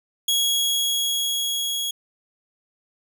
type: tone with level ramp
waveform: sawtooth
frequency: 3322 Hz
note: G#7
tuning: in tune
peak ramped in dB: -15 to -21 dBFS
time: 0.28-1.91 s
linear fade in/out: 5 ms
effects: none